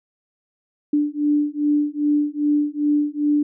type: beating tone pair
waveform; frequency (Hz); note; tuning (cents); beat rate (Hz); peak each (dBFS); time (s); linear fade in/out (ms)
sine; 293.4 / 295.9; D4 / D4; -2 / +13; 2.5; -20; 0.93-3.43; 5
effects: none